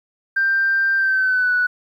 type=tone with pitch glide; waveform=sine; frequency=1575 to 1478 Hz; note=G6 to F#6; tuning=+8 to -2 cents; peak=-14 dBFS; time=0.36-1.67 s; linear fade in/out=10 ms; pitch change=-110 cents; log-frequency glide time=0.97-1.54 s; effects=tanh soft clip ceiling -10 dBFS + 9-bit